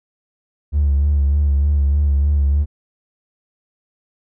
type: tone with vibrato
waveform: triangle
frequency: 71.6 Hz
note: D2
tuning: 43 cents flat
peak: -9 dBFS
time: 0.72-2.66 s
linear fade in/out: 50 ms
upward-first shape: sine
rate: 3.3 Hz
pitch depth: 48 cents each way
effects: tanh soft clip ceiling -9 dBFS